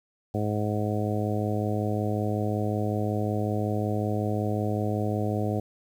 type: harmonic tone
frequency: 105.4 Hz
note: G#2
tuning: 26 cents sharp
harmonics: 1 / 2 / 3 / 4 / 5 / 6 / 7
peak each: -28 / -31 / -33 / -34 / -35 / -36 / -36 dBFS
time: 0.34-5.6 s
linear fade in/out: 5 ms
effects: 9-bit